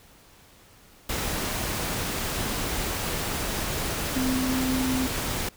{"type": "tone in noise", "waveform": "sine", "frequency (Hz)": 258.6, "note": "C4", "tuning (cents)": -20, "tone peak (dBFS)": -24, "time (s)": [4.16, 5.07], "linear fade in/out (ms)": 5, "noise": "pink", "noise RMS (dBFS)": -29, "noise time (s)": [1.09, 5.49], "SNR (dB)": 2, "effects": ["pink hiss -54 dBFS RMS until 5.56 s"]}